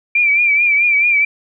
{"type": "tone with vibrato", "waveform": "sine", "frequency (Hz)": 2354, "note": "D7", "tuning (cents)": 3, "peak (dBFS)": -10, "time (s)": [0.15, 1.25], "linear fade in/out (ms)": 5, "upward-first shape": "triangle", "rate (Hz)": 4.6, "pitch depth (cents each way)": 74, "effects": []}